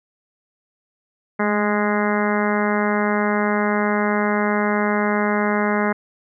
harmonic tone with a mistuned harmonic, 207.7 Hz, G#3, in tune, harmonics 1 / 2 / 3 / 4 / 5 / 6 / 7 / 8 / 9 / 10, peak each -21 / -24 / -26 / -27 / -28 / -29 / -29 / -30 / -31 / -31 dBFS, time 1.39-5.93 s, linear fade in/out 10 ms, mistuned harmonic 1, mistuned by +24 cents, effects none

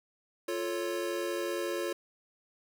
square chord, F augmented, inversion none, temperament equal, 349.2 / 440 / 554.4 Hz, F4 / A4 / C#5, 0 / 0 / 0 cents, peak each -35 / -39 / -37 dBFS, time 0.48-1.93 s, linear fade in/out 5 ms, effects none

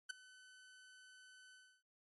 sawtooth tone with ADSR envelope, 1512 Hz, F#6, 37 cents sharp, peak -35 dBFS, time 0.09-1.83 s, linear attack 14 ms, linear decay 8 ms, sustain -21 dB, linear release 300 ms, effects MP3 48 kbps

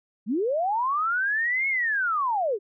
sine linear two-way sweep, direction up then down, 182.7 to 2200 to 369.4 Hz, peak -22 dBFS, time 0.26-2.59 s, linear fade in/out 50 ms, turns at 1.68 s, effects none

